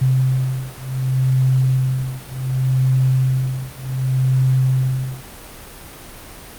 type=beating tone pair; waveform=sine; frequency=130 / 130.67 Hz; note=C3 / C3; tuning=-11 / -2 cents; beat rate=0.67 Hz; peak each=-18 dBFS; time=0.01-5.26 s; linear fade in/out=10 ms; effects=pink hiss -37 dBFS RMS until 6.58 s + Opus 32 kbps